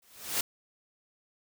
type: noise with exponential growth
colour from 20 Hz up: white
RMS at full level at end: -26 dBFS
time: 0.02-0.41 s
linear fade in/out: 5 ms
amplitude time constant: 83 ms
effects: none